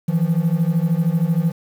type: beating tone pair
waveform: triangle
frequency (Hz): 159.9 / 172.9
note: D#3 / F3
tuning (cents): +48 / -17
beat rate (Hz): 13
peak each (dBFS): -16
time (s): 0.08-1.52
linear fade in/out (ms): 10
effects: tanh soft clip ceiling -7 dBFS + 7-bit